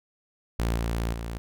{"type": "tone with level steps", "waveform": "sawtooth", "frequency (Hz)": 57.2, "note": "A#1", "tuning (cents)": -32, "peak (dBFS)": [-20, -22, -28], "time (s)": [0.59, 1.38], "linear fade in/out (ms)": 0, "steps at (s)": [0.76, 1.13], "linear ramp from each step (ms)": 5, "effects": []}